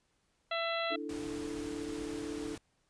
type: harmonic tone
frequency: 668 Hz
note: E5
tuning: 23 cents sharp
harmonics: 1 / 2 / 3 / 4 / 5 / 6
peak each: -35 / -38 / -40 / -41 / -42 / -43 dBFS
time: 0.51-0.96 s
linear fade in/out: 5 ms
type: chord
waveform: sine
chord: D suspended second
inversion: none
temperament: equal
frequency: 293.7 / 329.6 / 440 Hz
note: D4 / E4 / A4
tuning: 0 / 0 / 0 cents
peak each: -40 / -42 / -42 dBFS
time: 0.9-2.56 s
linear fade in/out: 20 ms
type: noise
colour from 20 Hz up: pink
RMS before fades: -47 dBFS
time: 1.09-2.58 s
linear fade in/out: 5 ms
effects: pink hiss -75 dBFS RMS until 2.89 s + resampled to 22050 Hz